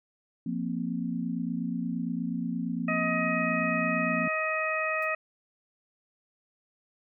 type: chord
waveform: sine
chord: F suspended fourth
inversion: none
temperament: equal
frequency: 174.61 / 233.1 / 261.6 Hz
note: F3 / Bb3 / C4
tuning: 0 / 0 / 0 cents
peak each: -33 / -32 / -34 dBFS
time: 0.46-4.28 s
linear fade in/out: 5 ms
type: harmonic tone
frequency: 630 Hz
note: D#5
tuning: 21 cents sharp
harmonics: 1 / 2 / 3 / 4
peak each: -32 / -32 / -32 / -32 dBFS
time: 2.88-5.15 s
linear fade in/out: 5 ms
type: noise with exponential decay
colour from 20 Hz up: blue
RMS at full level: -48 dBFS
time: 5.02-5.11 s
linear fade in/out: 5 ms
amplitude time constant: 18 ms
effects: none